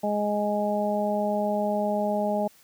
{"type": "harmonic tone", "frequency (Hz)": 207.7, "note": "G#3", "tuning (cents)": 0, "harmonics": [1, 2, 3, 4], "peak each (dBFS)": [-28, -33, -26, -30], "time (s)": [0.03, 2.48], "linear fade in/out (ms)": 10, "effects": ["white hiss -57 dBFS RMS until 2.63 s"]}